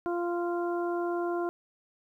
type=harmonic tone; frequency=347.1 Hz; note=F4; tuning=11 cents flat; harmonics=1 / 2 / 3 / 4; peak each=-29 / -35 / -39 / -41 dBFS; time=0.06-1.49 s; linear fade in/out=0 ms; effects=11-bit